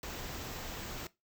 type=band-stop noise; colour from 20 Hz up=pink; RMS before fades=-42 dBFS; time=0.03-1.07 s; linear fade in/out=2 ms; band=8200 to 12000 Hz; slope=96 dB/octave; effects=noise-tail reverb RT60 0.2 s tail -18 dB re dry